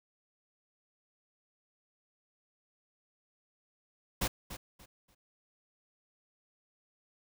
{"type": "noise with echo", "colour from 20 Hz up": "pink", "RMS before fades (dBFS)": -31, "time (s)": [4.21, 4.28], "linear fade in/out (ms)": 10, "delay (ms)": 290, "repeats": 3, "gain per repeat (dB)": -12, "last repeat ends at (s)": 5.15, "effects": []}